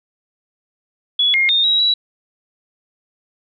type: tone with pitch steps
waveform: sine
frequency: 3387 / 2133 / 3660 / 3846 / 3912 Hz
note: G#7 / C7 / A#7 / B7 / B7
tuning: +33 / +33 / -32 / -47 / -17 cents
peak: -12 dBFS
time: 1.19-1.94 s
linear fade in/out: 5 ms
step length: 150 ms
effects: none